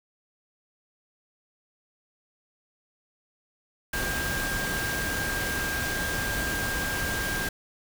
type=tone in noise; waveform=sine; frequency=1600 Hz; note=G6; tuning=35 cents sharp; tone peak=-30 dBFS; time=3.93-7.49 s; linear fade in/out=5 ms; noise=pink; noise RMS=-31 dBFS; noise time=3.93-7.49 s; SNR=-2 dB; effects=none